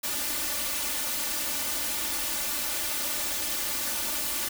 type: noise with comb filter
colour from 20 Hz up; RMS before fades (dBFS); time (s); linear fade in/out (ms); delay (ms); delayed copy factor
white; -30; 0.03-4.49; 10; 3.4; +1
effects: none